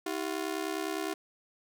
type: ring-modulated tone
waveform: sawtooth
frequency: 353.8 Hz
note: F4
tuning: 23 cents sharp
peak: -25 dBFS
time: 0.06-1.14 s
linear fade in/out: 5 ms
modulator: 34.9 Hz
effects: none